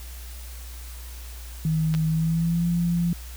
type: tone with pitch glide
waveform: sine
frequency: 158.5 to 171.85 Hz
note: D#3 to F3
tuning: +32 to -28 cents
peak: -20 dBFS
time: 1.65-3.13 s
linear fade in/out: 2 ms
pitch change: +140 cents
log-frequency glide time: 2.07-2.67 s
type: clicks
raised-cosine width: 0.2 ms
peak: -17 dBFS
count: 2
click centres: 1.94 / 1.949 s
effects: added 60 Hz sine -36 dBFS peak until 3.36 s + white hiss -45 dBFS RMS until 3.36 s